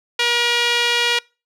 sawtooth tone with band-pass filter, 477.4 Hz, A#4, 41 cents sharp, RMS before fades -18 dBFS, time 0.19-1.19 s, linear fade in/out 5 ms, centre 3000 Hz, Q 1.6, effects noise-tail reverb RT60 0.3 s tail -25 dB re dry

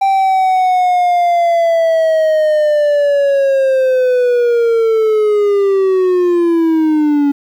triangle linear sweep, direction down, 784 to 281.6 Hz, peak -7 dBFS, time 0.01-7.32 s, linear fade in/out 10 ms, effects 8-bit

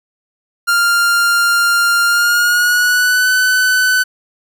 45% pulse tone with pitch glide, 1396.9 to 1505.8 Hz, F6 to F#6, 0 to +30 cents, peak -10 dBFS, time 0.67-4.04 s, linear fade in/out 20 ms, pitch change +130 cents, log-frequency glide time 2.05-3.29 s, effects none

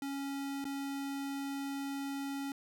square tone with dropouts, 277.2 Hz, C#4, in tune, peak -37 dBFS, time 0.02-2.52 s, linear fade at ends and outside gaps 2 ms, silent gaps 0.643-0.652 s, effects none

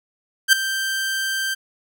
sawtooth tone with ADSR envelope, 1568 Hz, G6, in tune, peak -4 dBFS, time 0.48-1.55 s, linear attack 47 ms, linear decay 6 ms, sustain -14 dB, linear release 18 ms, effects none

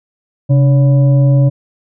sine tone with frequency modulation, 134.6 Hz, C3, 49 cents sharp, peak -6 dBFS, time 0.49-1.5 s, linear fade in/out 20 ms, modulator 428 Hz, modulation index 0.4, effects none

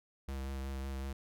square tone with vibrato, 67.3 Hz, C2, 49 cents sharp, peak -38 dBFS, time 0.28-1.13 s, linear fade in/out 5 ms, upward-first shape sine, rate 5.4 Hz, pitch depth 22 cents each way, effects none

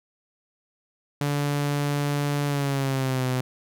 sawtooth tone with pitch glide, 144.3 to 127.82 Hz, D3 to C3, -30 to -40 cents, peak -19 dBFS, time 1.21-3.41 s, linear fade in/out 2 ms, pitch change -210 cents, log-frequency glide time 2.46-3.27 s, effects none

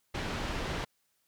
pink low-pass noise, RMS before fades -35 dBFS, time 0.14-0.85 s, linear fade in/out 10 ms, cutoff 3900 Hz, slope 12 dB/octave, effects white hiss -75 dBFS RMS until 1.27 s

